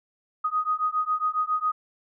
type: beating tone pair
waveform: sine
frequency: 1244.5 / 1251.8 Hz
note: D#6 / D#6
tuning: 0 / +10 cents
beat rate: 7.3 Hz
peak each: -26 dBFS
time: 0.44-1.72 s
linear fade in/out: 10 ms
effects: none